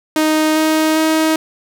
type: tone with pitch steps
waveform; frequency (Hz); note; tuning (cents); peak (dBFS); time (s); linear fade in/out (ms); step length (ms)
sawtooth; 311.1 / 313.8 / 316.5; D#4 / D#4 / D#4; 0 / +15 / +30; -8; 0.16-1.36; 2; 400
effects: none